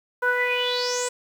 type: tone with low-pass filter sweep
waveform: sawtooth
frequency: 493.3 Hz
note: B4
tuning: 2 cents flat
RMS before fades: -24 dBFS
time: 0.22-1.09 s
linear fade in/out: 10 ms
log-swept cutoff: 1300 to 8300 Hz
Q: 8.2
effects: 8-bit